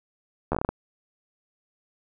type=slowing click train; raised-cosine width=1 ms; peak=-11 dBFS; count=8; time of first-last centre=0.52-0.69 s; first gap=12 ms; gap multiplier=1.23; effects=none